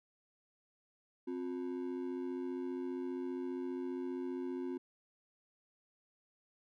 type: ring-modulated tone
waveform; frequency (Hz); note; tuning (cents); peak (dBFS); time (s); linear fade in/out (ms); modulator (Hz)
triangle; 311.1; D#4; 0; -32; 1.27-4.78; 10; 47.5
effects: none